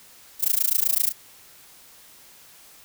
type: noise with amplitude modulation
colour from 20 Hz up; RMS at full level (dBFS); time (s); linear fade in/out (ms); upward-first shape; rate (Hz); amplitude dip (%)
violet; -18; 0.39-1.13; 50; sine; 27.9; 100
effects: white hiss -50 dBFS RMS until 2.84 s